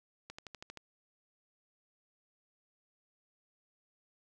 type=accelerating click train; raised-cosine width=0.2 ms; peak=-28 dBFS; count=7; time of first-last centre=0.3-0.773 s; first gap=85 ms; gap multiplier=0.97; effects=none